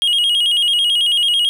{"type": "tone with vibrato", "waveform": "triangle", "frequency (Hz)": 3068, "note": "G7", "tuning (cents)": -38, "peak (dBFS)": -11, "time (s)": [0.02, 1.49], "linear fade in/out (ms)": 0, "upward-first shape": "square", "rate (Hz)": 9.1, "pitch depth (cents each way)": 98, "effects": []}